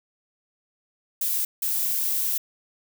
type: noise bursts at uneven times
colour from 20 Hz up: violet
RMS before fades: -25 dBFS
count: 2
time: 1.21-1.45 / 1.62-2.38 s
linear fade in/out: 5 ms
effects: none